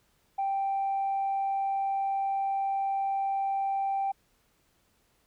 sine tone, 784 Hz, G5, in tune, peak -25 dBFS, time 0.38-4.12 s, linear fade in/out 10 ms, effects tanh soft clip ceiling -23 dBFS + pink hiss -69 dBFS RMS until 5.26 s

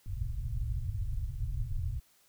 pink low-pass noise, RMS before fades -34 dBFS, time 0.06-2 s, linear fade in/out 2 ms, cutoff 130 Hz, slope 96 dB/octave, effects white hiss -66 dBFS RMS until 2.28 s

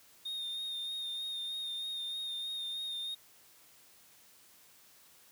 triangle tone with vibrato, 3675 Hz, A#7, 25 cents flat, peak -35 dBFS, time 0.25-3.15 s, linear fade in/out 10 ms, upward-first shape sine, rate 3.2 Hz, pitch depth 25 cents each way, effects white hiss -61 dBFS RMS until 5.31 s + high-pass 60 Hz 12 dB/octave

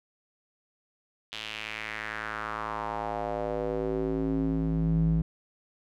square tone with band-pass filter sweep, 54.4 Hz, A1, 19 cents flat, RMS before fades -30 dBFS, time 1.32-5.22 s, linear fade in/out 5 ms, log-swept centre 3300 to 140 Hz, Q 2.9, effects none

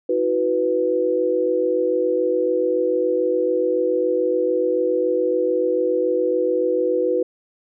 sine chord, E suspended second, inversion none, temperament equal with one note detuned, 323 / 370 / 493.9 Hz, E4 / F#4 / B4, -35 / 0 / 0 cents, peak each -25 / -22 / -19 dBFS, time 0.09-7.23 s, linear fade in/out 5 ms, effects none

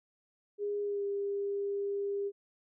sine tone with pitch glide, 410 to 401.3 Hz, G#4 to G4, -22 to +41 cents, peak -31 dBFS, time 0.58-2.32 s, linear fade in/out 50 ms, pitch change -37 cents, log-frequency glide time 0.82-1.04 s, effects none

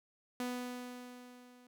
sawtooth tone with level ramp, 247.6 Hz, B3, 5 cents sharp, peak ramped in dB -31 to -55 dBFS, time 0.4-1.67 s, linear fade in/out 2 ms, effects none

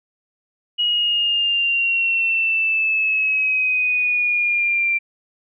sine exponential sweep, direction down, 2904 to 2358 Hz, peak -16 dBFS, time 0.78-4.99 s, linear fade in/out 20 ms, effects none

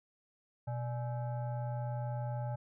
sine tone with frequency modulation, 123.47 Hz, B2, in tune, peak -34 dBFS, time 0.67-2.56 s, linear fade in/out 10 ms, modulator 717 Hz, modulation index 0.63, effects none

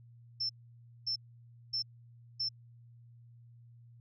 sine tone bursts, 5340 Hz, E8, 22 cents sharp, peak -31 dBFS, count 4, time 0.4-2.49 s, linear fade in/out 10 ms, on 95 ms, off 570 ms, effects added 118 Hz sine -54 dBFS peak until 4 s

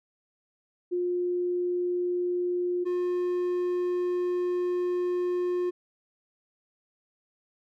sine / triangle tone pair in turn, 355.6 / 357.1 Hz, F4 / F4, +31 / +39 cents, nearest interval unison, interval 8 cents, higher second, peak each -25 / -23 dBFS, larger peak second, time 0.91-2.85 / 2.85-5.71 s, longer second, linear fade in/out 20 ms, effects none

